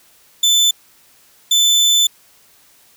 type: tone bursts at uneven times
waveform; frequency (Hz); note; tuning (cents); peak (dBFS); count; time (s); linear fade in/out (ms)
30% pulse; 3520; A7; 0; -8; 2; 0.43-0.71 / 1.51-2.07; 5
effects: white hiss -51 dBFS RMS until 2.96 s